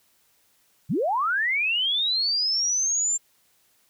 sine linear sweep, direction up, 104.4 to 7360 Hz, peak -21 dBFS, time 0.89-3.18 s, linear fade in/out 20 ms, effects white hiss -64 dBFS RMS until 3.89 s

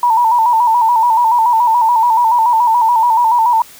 sine tone with vibrato, 930 Hz, A#5, 4 cents flat, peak -8 dBFS, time 0.03-3.62 s, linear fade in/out 2 ms, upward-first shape square, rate 7 Hz, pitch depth 69 cents each way, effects white hiss -39 dBFS RMS until 3.79 s

